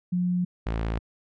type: tone pair in turn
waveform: sine / sawtooth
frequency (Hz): 178.9 / 55.64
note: F3 / A1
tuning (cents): +42 / +20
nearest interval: octave + minor sixth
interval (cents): 2022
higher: first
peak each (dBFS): -22 / -22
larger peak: neither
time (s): 0.12-0.45 / 0.66-0.99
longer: neither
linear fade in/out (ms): 10
effects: low-pass 3000 Hz 12 dB/octave